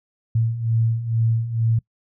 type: beating tone pair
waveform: sine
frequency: 112.4 / 114.6 Hz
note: A2 / A#2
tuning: +37 / -29 cents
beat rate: 2.2 Hz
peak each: -24 / -19 dBFS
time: 0.35-1.79 s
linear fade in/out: 5 ms
effects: noise-tail reverb RT60 0.1 s tail -24 dB re dry